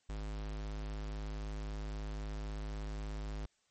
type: tone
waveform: square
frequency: 51.91 Hz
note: G#1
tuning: in tune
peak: -39 dBFS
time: 0.09-3.46 s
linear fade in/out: 5 ms
effects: white hiss -75 dBFS RMS until 3.7 s + MP3 32 kbps